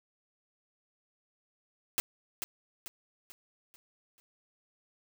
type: noise with echo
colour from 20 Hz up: white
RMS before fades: -29 dBFS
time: 1.98-2 s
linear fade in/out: 0 ms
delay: 440 ms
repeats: 5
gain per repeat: -7 dB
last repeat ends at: 4.2 s
effects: none